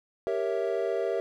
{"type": "chord", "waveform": "triangle", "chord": "G diminished seventh", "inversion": "none", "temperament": "equal", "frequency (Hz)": [392, 466.2, 554.4, 659.3], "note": ["G4", "Bb4", "Db5", "Fb5"], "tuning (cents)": [0, 0, 0, 0], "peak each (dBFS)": [-29, -29, -32, -30], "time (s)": [0.27, 1.2], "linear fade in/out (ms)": 0, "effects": []}